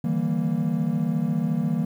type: chord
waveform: triangle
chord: E half-diminished seventh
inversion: third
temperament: equal with one note detuned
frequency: 150.61 / 164.81 / 196 / 233.1 Hz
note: D3 / E3 / G3 / Bb3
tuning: +44 / 0 / 0 / 0 cents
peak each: -28 / -23 / -26 / -24 dBFS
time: 0.04-1.85 s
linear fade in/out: 5 ms
effects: tanh soft clip ceiling -10 dBFS + 9-bit